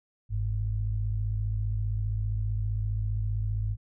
sine tone pair together, 49.32 / 104.5 Hz, G1 / G#2, +11 / +11 cents, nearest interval octave + minor second, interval 1300 cents, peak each -30 / -28 dBFS, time 0.29-3.77 s, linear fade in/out 50 ms, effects none

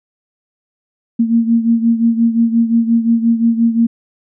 sine beating tone pair, 229.3 / 235 Hz, A#3 / A#3, -28 / +14 cents, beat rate 5.7 Hz, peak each -11 / -16 dBFS, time 1.19-3.87 s, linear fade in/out 10 ms, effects none

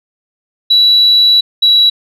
sine tone pair in turn, 3929 / 3910 Hz, B7 / B7, -10 / -18 cents, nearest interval unison, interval 8 cents, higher first, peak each -4 dBFS, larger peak neither, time 0.7-1.41 / 1.62-1.9 s, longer first, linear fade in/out 10 ms, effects tanh soft clip ceiling 0 dBFS

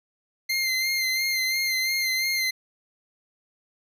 25% pulse tone with vibrato, 2093 Hz, C7, in tune, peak -19 dBFS, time 0.49-2.51 s, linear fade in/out 10 ms, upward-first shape sine, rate 2.9 Hz, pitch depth 33 cents each way, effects none

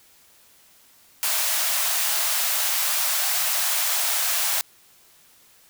white high-pass noise, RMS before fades -23 dBFS, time 1.23-4.61 s, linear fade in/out 0 ms, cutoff 590 Hz, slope 96 dB/octave, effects white hiss -55 dBFS RMS until 5.69 s

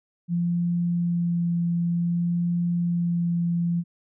sine tone with vibrato, 172.2 Hz, F3, 24 cents flat, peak -21 dBFS, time 0.28-3.84 s, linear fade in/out 50 ms, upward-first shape sine, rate 0.54 Hz, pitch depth 10 cents each way, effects none

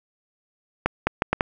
accelerating click train, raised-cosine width 0.5 ms, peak -4 dBFS, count 5, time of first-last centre 0.86-1.408 s, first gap 210 ms, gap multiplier 0.72, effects none

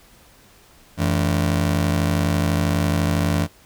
30% pulse ring-modulated tone, 126.1 Hz, B2, 36 cents sharp, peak -12 dBFS, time 0.97-3.48 s, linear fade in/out 50 ms, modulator 37 Hz, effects pink hiss -51 dBFS RMS until 3.65 s

